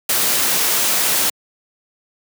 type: noise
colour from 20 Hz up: white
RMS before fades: -17 dBFS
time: 0.09-1.3 s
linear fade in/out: 5 ms
effects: high-pass 150 Hz 12 dB/octave